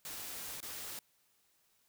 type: noise with dropouts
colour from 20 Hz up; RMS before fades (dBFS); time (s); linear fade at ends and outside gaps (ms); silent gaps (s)
white; -44; 0.05-0.99; 1; 0.604-0.628
effects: white hiss -73 dBFS RMS until 1.88 s